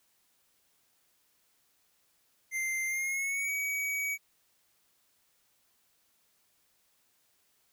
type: tone with pitch glide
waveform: square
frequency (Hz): 2089 to 2265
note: C7 to C#7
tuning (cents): -3 to +37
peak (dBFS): -31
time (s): 2.51-4.18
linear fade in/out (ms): 50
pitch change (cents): +140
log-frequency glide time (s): 2.86-3.52
effects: white hiss -71 dBFS RMS until 7.72 s